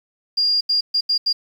sine tone bursts at uneven times, 4816 Hz, D8, 43 cents sharp, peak -15 dBFS, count 5, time 0.37-0.61 / 0.69-0.81 / 0.94-1.01 / 1.09-1.18 / 1.26-1.33 s, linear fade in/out 10 ms, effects 8-bit

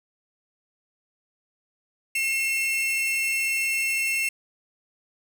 45% pulse tone pair together, 2153 / 2694 Hz, C7 / E7, +49 / +37 cents, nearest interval major third, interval 388 cents, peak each -29 / -24 dBFS, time 2.15-4.29 s, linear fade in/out 5 ms, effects 9-bit

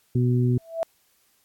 harmonic tone, 123.47 Hz, B2, in tune, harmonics 1 / 2 / 3, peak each -19 / -25 / -29 dBFS, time 0.15-0.58 s, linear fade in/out 5 ms
sine tone with exponential growth, 659.3 Hz, E5, in tune, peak -19 dBFS, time 0.58-0.83 s, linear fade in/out 0 ms, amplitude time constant 54 ms
effects white hiss -64 dBFS RMS until 1.44 s + AAC 64 kbps

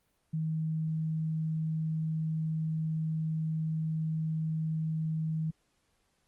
sine tone, 158.6 Hz, D#3, 33 cents sharp, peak -29 dBFS, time 0.33-5.51 s, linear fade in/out 10 ms, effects pink hiss -74 dBFS RMS until 6.27 s + Opus 32 kbps

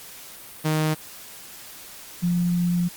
sawtooth / sine tone pair in turn, 155.56 / 175.02 Hz, D#3 / F3, 0 / +4 cents, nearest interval major second, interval 204 cents, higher second, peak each -16 / -19 dBFS, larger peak first, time 0.64-0.95 / 2.22-2.89 s, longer second, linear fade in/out 20 ms, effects white hiss -42 dBFS RMS until 2.96 s + Opus 48 kbps

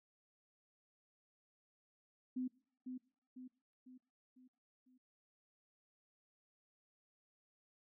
sine tone with echo, 254.5 Hz, C4, 48 cents flat, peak -37 dBFS, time 2.36-2.48 s, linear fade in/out 10 ms, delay 500 ms, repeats 5, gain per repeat -6 dB, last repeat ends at 4.98 s, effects noise-tail reverb RT60 0.6 s tail -23 dB re dry

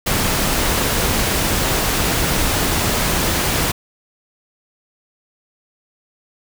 pink noise, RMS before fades -18 dBFS, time 0.06-3.72 s, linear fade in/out 10 ms, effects none

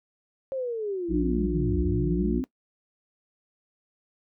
sine linear two-way sweep, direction down then up, 543 to 65.41 to 265.8 Hz, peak -27 dBFS, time 0.52-2.44 s, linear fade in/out 0 ms, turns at 1.81 s
harmonic tone, 59.3 Hz, A#1, 30 cents sharp, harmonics 1 / 3 / 5 / 6, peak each -29 / -29 / -29 / -29 dBFS, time 1.08-2.43 s, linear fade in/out 50 ms
effects noise-tail reverb RT60 0.1 s tail -19 dB re dry

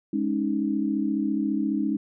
sine chord, Ab suspended fourth, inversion none, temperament just, 207.7 / 276.9 / 311.5 Hz, Ab3 / Db4 / Eb4, 0 / -2 / +2 cents, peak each -27 dBFS, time 0.13-1.97 s, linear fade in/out 5 ms, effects none

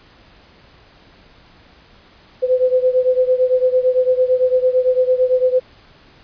sine beating tone pair, 506 / 514.9 Hz, B4 / C5, +42 / -28 cents, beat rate 8.9 Hz, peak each -14 / -17 dBFS, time 2.42-5.6 s, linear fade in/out 20 ms, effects pink hiss -48 dBFS RMS until 6.23 s + resampled to 11025 Hz

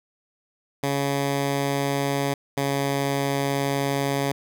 10% pulse tone pair in turn, 140 / 139.39 Hz, C#3 / C#3, +18 / +10 cents, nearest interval unison, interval 8 cents, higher first, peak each -14 dBFS, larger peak neither, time 0.83-2.34 / 2.57-4.32 s, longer second, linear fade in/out 5 ms, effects none

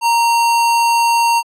sine tone with sample-and-hold, 932.3 Hz, A#5, in tune, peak -10 dBFS, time 0.01-1.43 s, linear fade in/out 50 ms, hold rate 3675 Hz, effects low-pass 11000 Hz 12 dB/octave

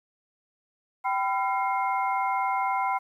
sine tone cluster, 777 / 1001 / 1366 / 2134 Hz, G5 / B5 / F6 / C7, -16 / +23 / -39 / +34 cents, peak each -27 / -27 / -35 / -34 dBFS, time 1.04-2.99 s, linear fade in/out 20 ms, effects 10-bit

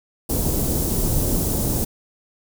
pink band-stop noise, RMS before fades -21 dBFS, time 0.29-1.85 s, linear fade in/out 10 ms, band 450 to 8900 Hz, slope 12 dB/octave, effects none

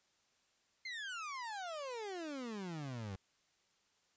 30% pulse exponential sweep, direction down, 2127 to 92.3 Hz, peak -39 dBFS, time 0.85-3.16 s, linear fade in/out 5 ms, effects white hiss -75 dBFS RMS until 4.16 s + resampled to 16000 Hz

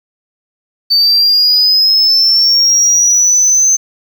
sine linear sweep, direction up, 4555 to 6240 Hz, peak -4 dBFS, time 0.9-3.77 s, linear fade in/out 20 ms, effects tanh soft clip ceiling -5 dBFS + 7-bit

